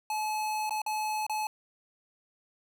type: tone with dropouts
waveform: square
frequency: 858 Hz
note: A5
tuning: 44 cents flat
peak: -30 dBFS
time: 0.1-1.47 s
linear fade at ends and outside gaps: 2 ms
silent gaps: 0.695-0.707 / 0.818-0.863 / 1.266-1.296 s
effects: none